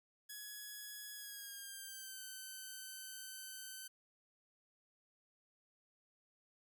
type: tone with pitch glide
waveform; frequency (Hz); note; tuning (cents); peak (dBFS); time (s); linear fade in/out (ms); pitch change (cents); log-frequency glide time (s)
5% pulse; 1681 to 1532.6; G#6 to G6; +20 to -40; -37; 0.29-3.88; 10; -160; 1.13-2.22
effects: none